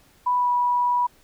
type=tone with pitch glide; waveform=sine; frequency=987.8 to 976.5 Hz; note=B5 to B5; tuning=0 to -20 cents; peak=-18 dBFS; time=0.26-1.07 s; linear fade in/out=10 ms; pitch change=-20 cents; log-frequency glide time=0.37-0.5 s; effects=pink hiss -57 dBFS RMS until 1.23 s